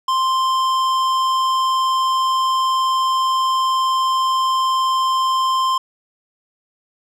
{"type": "tone with tanh clipping", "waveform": "sine", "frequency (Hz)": 1046.5, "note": "C6", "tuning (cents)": 0, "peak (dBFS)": -17, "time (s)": [0.08, 5.78], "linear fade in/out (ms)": 5, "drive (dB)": 14, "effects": []}